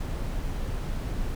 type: noise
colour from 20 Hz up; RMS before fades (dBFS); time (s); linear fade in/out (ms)
brown; -30; 0-1.35; 5
effects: none